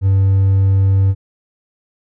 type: tone with hard clipping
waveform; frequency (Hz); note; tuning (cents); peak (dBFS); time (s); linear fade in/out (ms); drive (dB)
triangle; 97; G2; -18; -10; 0.01-1.15; 50; 5
effects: none